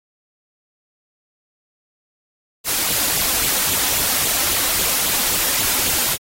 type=noise with flanger; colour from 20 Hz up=white; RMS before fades=-19 dBFS; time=2.64-6.18 s; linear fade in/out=50 ms; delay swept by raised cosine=0.26 to 3.96 ms; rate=3.7 Hz; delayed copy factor=+0.55; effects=AAC 48 kbps